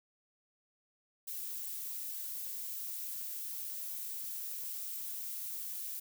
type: noise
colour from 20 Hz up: violet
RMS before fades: -41 dBFS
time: 1.27-6 s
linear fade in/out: 10 ms
effects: none